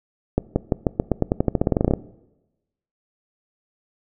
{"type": "accelerating click train", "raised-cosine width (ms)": 2, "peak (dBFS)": -4, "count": 20, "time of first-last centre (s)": [0.38, 1.937], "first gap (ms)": 180, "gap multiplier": 0.9, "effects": ["noise-tail reverb RT60 1.0 s tail -20 dB re dry"]}